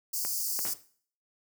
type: high-pass noise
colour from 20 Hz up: white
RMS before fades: -32 dBFS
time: 0.13-0.74 s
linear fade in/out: 10 ms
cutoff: 4600 Hz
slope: 96 dB/octave
type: clicks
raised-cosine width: 0.5 ms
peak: -23 dBFS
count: 3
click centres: 0.25 / 0.591 / 0.652 s
type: noise with exponential decay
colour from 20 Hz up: pink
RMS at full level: -37 dBFS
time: 0.66-0.84 s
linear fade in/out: 0 ms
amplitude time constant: 38 ms
effects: noise-tail reverb RT60 0.5 s tail -17 dB re dry + high-pass 150 Hz 12 dB/octave